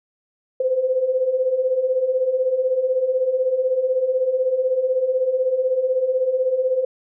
sine beating tone pair, 502 / 518 Hz, B4 / C5, +28 / -17 cents, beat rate 16 Hz, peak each -24 / -18 dBFS, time 0.6-6.85 s, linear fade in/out 5 ms, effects none

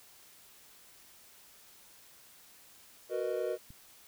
triangle chord, B major seventh, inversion second, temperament just, 370.4 / 463 / 493.9 / 617.4 Hz, F#4 / A#4 / B4 / D#5, +2 / -12 / 0 / -14 cents, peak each -35 dBFS, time 3.09-3.58 s, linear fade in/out 50 ms
click, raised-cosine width 5 ms, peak -39 dBFS, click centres 3.705 s
effects white hiss -58 dBFS RMS until 4.07 s

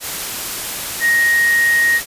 sine tone in noise, 1873 Hz, A#6, 8 cents sharp, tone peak -11 dBFS, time 1-2.01 s, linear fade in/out 50 ms, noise white, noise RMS -24 dBFS, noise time 0-2.06 s, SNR +10 dB, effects resampled to 32000 Hz

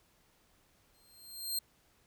15% pulse tone with exponential growth, 4186 Hz, C8, in tune, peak -24 dBFS, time 0.94-1.59 s, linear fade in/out 5 ms, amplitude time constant 140 ms, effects pink hiss -69 dBFS RMS until 2.06 s

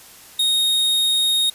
45% pulse tone, 3729 Hz, A#7, in tune, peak -16 dBFS, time 0.39-1.5 s, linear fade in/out 5 ms, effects white hiss -44 dBFS RMS until 1.54 s + resampled to 32000 Hz

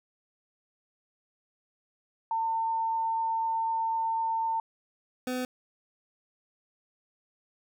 sine / 25% pulse tone pair in turn, 902 / 252.7 Hz, A5 / B3, +43 / +40 cents, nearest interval octave + minor seventh, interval 2203 cents, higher first, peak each -26 dBFS, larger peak neither, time 2.31-4.6 / 5.27-5.45 s, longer first, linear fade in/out 2 ms, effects none

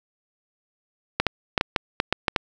clicks, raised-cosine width 0.3 ms, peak -3 dBFS, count 9, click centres 1.2 / 1.267 / 1.578 / 1.611 / 1.762 / 2.001 / 2.126 / 2.282 / 2.362 s, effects 7-bit

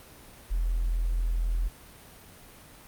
sine tone, 42 Hz, E1, 33 cents sharp, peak -24 dBFS, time 0.5-1.69 s, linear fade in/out 20 ms, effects pink hiss -50 dBFS RMS until 2.87 s + Opus 32 kbps

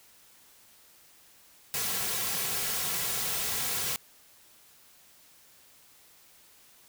white noise with comb filter, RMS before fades -31 dBFS, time 1.74-3.96 s, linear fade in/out 0 ms, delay 3.3 ms, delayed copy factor -0.6, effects white hiss -58 dBFS RMS until 6.88 s

